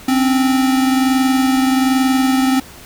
square tone pair together, 261.6 / 282.8 Hz, C4 / C#4, 0 / +35 cents, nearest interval minor second, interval 135 cents, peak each -13 / -23 dBFS, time 0.08-2.6 s, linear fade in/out 5 ms, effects pink hiss -38 dBFS RMS until 2.85 s

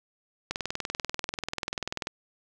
click train, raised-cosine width 0.2 ms, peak -13 dBFS, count 33, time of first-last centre 0.51-2.071 s, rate 20.5 Hz, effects none

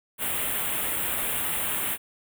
white band-stop noise, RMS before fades -28 dBFS, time 0.18-1.98 s, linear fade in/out 50 ms, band 3400 to 8400 Hz, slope 48 dB/octave, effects none

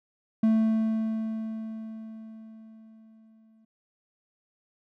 triangle tone with exponential decay, 221.1 Hz, A3, 9 cents sharp, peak -16 dBFS, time 0.43-3.65 s, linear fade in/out 5 ms, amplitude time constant 700 ms, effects none

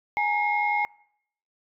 sine tone cluster, 833 / 924 / 2147 Hz, G#5 / A#5 / C7, +5 / -16 / +44 cents, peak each -24 / -31 / -25 dBFS, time 0.17-0.85 s, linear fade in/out 0 ms, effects noise-tail reverb RT60 0.7 s tail -25 dB re dry + tanh soft clip ceiling -13 dBFS

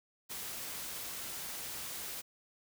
white noise, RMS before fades -42 dBFS, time 0.29-2.22 s, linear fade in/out 20 ms, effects none

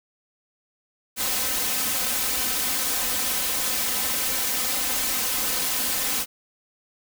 white noise with comb filter, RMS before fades -25 dBFS, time 1.16-6.26 s, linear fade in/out 50 ms, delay 3.9 ms, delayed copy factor +1, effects none

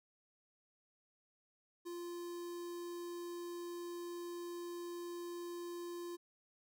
square tone with notch filter, 347.2 Hz, F4, 10 cents flat, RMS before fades -45 dBFS, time 1.85-6.17 s, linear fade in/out 20 ms, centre 2200 Hz, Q 1, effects none

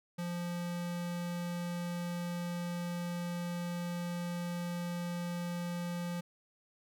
square tone, 174.2 Hz, F3, 4 cents flat, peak -36 dBFS, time 0.18-6.21 s, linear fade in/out 10 ms, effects none

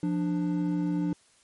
triangle tone pair together, 174.61 / 295.5 Hz, F3 / D4, 0 / +11 cents, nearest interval major sixth, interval 911 cents, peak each -26 dBFS, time 0.03-1.13 s, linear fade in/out 2 ms, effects white hiss -62 dBFS RMS until 1.43 s + MP3 48 kbps

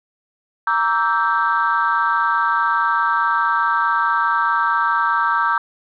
sine chord, E half-diminished seventh, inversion second, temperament equal with one note detuned, 932.3 / 1153.8 / 1318.5 / 1568 Hz, Bb5 / D6 / E6 / G6, 0 / -31 / 0 / 0 cents, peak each -20 dBFS, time 0.67-5.58 s, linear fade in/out 2 ms, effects tanh soft clip ceiling -7 dBFS

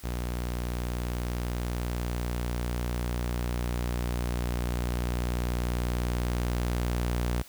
sawtooth tone with level ramp, 60.2 Hz, B1, 44 cents flat, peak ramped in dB -26 to -22 dBFS, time 0.03-7.43 s, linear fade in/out 20 ms, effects white hiss -51 dBFS RMS until 7.48 s

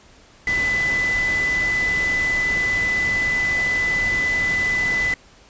sine tone in noise, 2000 Hz, B6, 21 cents sharp, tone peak -18 dBFS, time 0.47-5.14 s, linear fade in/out 2 ms, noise pink, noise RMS -30 dBFS, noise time 0.47-5.14 s, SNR +9 dB, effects pink hiss -50 dBFS RMS until 5.49 s + resampled to 16000 Hz

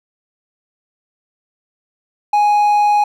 triangle tone, 830.6 Hz, G#5, in tune, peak -8 dBFS, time 2.33-3.04 s, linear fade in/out 5 ms, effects none

